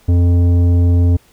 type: tone with tanh clipping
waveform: sine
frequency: 87.31 Hz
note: F2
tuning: in tune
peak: -10 dBFS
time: 0.08-1.17 s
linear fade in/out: 10 ms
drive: 11 dB
effects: pink hiss -51 dBFS RMS until 1.32 s